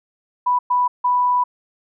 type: tone bursts at uneven times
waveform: sine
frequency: 987.8 Hz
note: B5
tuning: in tune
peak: -14 dBFS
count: 3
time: 0.46-0.59 / 0.7-0.88 / 1.04-1.44 s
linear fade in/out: 10 ms
effects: none